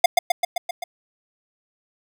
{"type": "tone with echo", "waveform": "square", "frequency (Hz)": 707, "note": "F5", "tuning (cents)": 21, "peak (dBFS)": -9, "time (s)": [0.04, 0.06], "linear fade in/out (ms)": 5, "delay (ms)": 130, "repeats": 6, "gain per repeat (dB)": -3, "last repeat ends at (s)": 0.84, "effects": []}